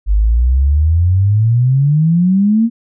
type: exponential sweep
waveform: sine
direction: up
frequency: 48.68 to 235.8 Hz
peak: -8 dBFS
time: 0.06-2.7 s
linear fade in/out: 50 ms
effects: none